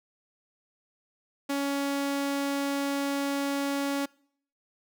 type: tone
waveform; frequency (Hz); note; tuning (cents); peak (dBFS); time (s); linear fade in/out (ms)
sawtooth; 280; C#4; +18; -23; 1.49-4.06; 10
effects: noise-tail reverb RT60 0.6 s tail -24 dB re dry